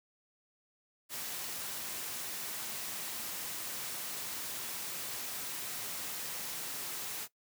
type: noise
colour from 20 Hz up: white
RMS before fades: -40 dBFS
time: 1.09-7.28 s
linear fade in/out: 50 ms
effects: noise-tail reverb RT60 0.1 s tail -17 dB re dry + high-pass 100 Hz 12 dB/octave